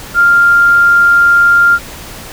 sine tone, 1396.9 Hz, F6, in tune, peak -4 dBFS, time 0.14-1.79 s, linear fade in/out 50 ms, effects pink hiss -29 dBFS RMS until 2.32 s

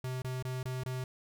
square tone bursts, 128.4 Hz, C3, 32 cents flat, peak -35 dBFS, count 5, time 0.04-1.04 s, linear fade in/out 2 ms, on 180 ms, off 25 ms, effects none

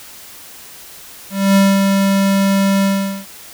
square tone with ADSR envelope, 196 Hz, G3, in tune, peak -8 dBFS, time 1.3-3.26 s, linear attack 260 ms, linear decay 220 ms, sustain -4 dB, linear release 420 ms, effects white hiss -37 dBFS RMS until 3.53 s

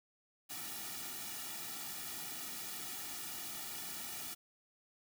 white noise with comb filter, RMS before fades -44 dBFS, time 0.49-4.35 s, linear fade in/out 20 ms, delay 1.9 ms, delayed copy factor -0.9, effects none

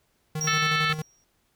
square tone with tremolo, 154.9 Hz, D#3, 7 cents flat, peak -28 dBFS, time 0.35-1.02 s, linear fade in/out 5 ms, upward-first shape square, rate 11 Hz, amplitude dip 50%
triangle tone with exponential decay, 5660 Hz, F8, 22 cents sharp, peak -24 dBFS, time 0.41-1.24 s, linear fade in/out 1 ms, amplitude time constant 180 ms
harmonic tone, 440 Hz, A4, in tune, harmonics 3 / 4 / 5 / 6 / 7 / 8 / 9 / 10, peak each -26 / -28 / -30 / -32 / -33 / -34 / -35 / -36 dBFS, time 0.47-0.93 s, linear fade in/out 5 ms
effects pink hiss -69 dBFS RMS until 1.55 s

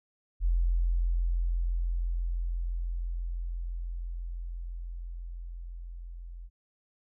sine tone with level ramp, 43 Hz, F1, 26 cents flat, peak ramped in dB -22 to -40 dBFS, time 0.4-6.5 s, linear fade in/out 50 ms, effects none

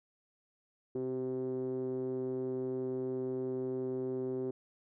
5% pulse tone with low-pass filter, 129 Hz, C3, 24 cents flat, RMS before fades -36 dBFS, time 0.95-4.51 s, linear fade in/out 5 ms, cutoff 350 Hz, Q 8.2, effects none

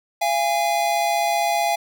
square tone pair together, 685.4 / 821 Hz, F5 / G#5, -33 / -20 cents, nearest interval minor third, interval 313 cents, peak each -22 dBFS, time 0.21-1.76 s, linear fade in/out 10 ms, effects none

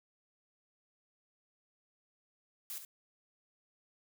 blue noise with echo, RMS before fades -42 dBFS, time 2.7-2.78 s, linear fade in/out 0 ms, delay 69 ms, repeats 1, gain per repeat -8 dB, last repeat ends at 2.849 s, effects none

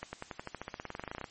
accelerating click train, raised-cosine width 0.5 ms, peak -23 dBFS, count 22, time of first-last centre 0.03-1.242 s, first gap 100 ms, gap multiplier 0.94, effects white hiss -55 dBFS RMS until 1.3 s + MP3 32 kbps

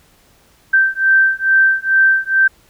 sine beating tone pair, 1560 / 1562.3 Hz, G6 / G6, -9 / -6 cents, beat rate 2.3 Hz, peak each -13 dBFS, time 0.73-2.48 s, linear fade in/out 10 ms, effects pink hiss -52 dBFS RMS until 2.69 s

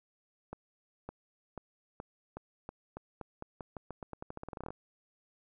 accelerating click train, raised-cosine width 1 ms, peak -27 dBFS, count 26, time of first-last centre 0.53-4.705 s, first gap 560 ms, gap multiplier 0.87, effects none

